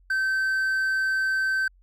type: tone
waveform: triangle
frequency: 1546 Hz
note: G6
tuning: 24 cents flat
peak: -20 dBFS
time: 0.1-1.68 s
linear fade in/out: 5 ms
effects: added 45 Hz sine -54 dBFS peak until 1.82 s